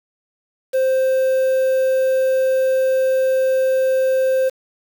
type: tone with quantisation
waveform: triangle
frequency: 523.3 Hz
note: C5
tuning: in tune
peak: -12 dBFS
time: 0.73-4.5 s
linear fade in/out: 20 ms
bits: 6
effects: none